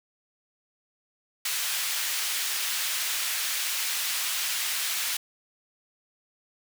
pink high-pass noise, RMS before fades -29 dBFS, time 1.45-5.17 s, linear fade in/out 5 ms, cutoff 2100 Hz, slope 12 dB/octave, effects none

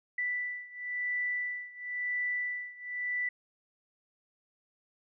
sine beating tone pair, 1975.5 / 1976.47 Hz, B6 / B6, 0 / +1 cents, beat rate 0.97 Hz, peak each -34 / -36 dBFS, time 0.18-3.29 s, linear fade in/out 5 ms, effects none

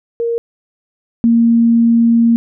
sine tone pair in turn, 466.2 / 232 Hz, A#4 / A#3, 0 / -8 cents, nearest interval octave, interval 1208 cents, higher first, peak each -14 / -7 dBFS, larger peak second, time 0.2-0.38 / 1.24-2.36 s, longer second, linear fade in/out 0 ms, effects none

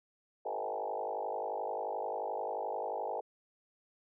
sine tone with frequency modulation, 640 Hz, D#5, 49 cents sharp, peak -33 dBFS, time 0.45-3.21 s, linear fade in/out 10 ms, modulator 51.4 Hz, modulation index 4.6, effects high-pass 400 Hz 12 dB/octave

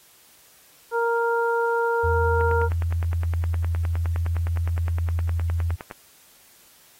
harmonic tone, 466.2 Hz, A#4, in tune, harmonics 1 / 2 / 3, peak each -22 / -25 / -27 dBFS, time 0.91-2.69 s, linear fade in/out 50 ms
sine tone, 84 Hz, E2, 33 cents sharp, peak -21 dBFS, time 2.03-5.76 s, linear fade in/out 20 ms
click train, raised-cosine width 0.5 ms, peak -20 dBFS, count 35, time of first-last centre 2.41-5.912 s, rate 9.71 Hz
effects white hiss -54 dBFS RMS until 6.99 s + AAC 48 kbps

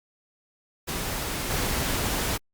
pink noise with level steps, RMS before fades -30 / -27 dBFS, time 0.87-2.38 s, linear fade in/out 20 ms, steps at 1.5 s, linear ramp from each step 10 ms, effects Opus 48 kbps

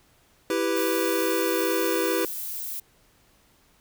square chord, E minor, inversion none, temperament equal, 329.6 / 392 / 493.9 Hz, E4 / G4 / B4, 0 / 0 / 0 cents, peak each -28 dBFS, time 0.5-2.25 s, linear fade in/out 2 ms
violet noise, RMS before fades -33 dBFS, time 0.76-2.8 s, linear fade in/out 5 ms
effects pink hiss -61 dBFS RMS until 3.8 s

